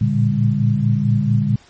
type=tone cluster; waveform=sine; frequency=113 / 117.5 / 144.3 / 201.7 Hz; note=A2 / A#2 / D3 / G3; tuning=+47 / +14 / -30 / +50 cents; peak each=-19 dBFS; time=0.01-1.56 s; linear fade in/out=5 ms; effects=pink hiss -49 dBFS RMS until 1.69 s + MP3 32 kbps